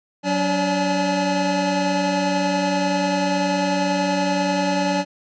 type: tone cluster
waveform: square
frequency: 185 / 287.1 / 577 / 851 Hz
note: F#3 / D4 / D5 / G#5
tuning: 0 / -39 / -31 / +42 cents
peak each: -25 dBFS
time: 0.23-5.05 s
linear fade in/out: 50 ms
effects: resampled to 16000 Hz